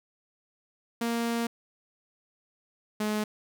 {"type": "tone pair in turn", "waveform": "sawtooth", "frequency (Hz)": [233.1, 212.3], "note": ["A#3", "G#3"], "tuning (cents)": [0, 38], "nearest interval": "major second", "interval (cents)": 162, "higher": "first", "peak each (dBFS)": -23, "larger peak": "neither", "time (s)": [[1.01, 1.47], [3, 3.24]], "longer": "first", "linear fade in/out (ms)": 5, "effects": []}